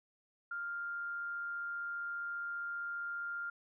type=tone with amplitude modulation; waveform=sine; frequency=1398 Hz; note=F6; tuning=1 cent sharp; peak=-36 dBFS; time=0.51-3.5 s; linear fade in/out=5 ms; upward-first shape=sine; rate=155 Hz; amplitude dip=25%; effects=none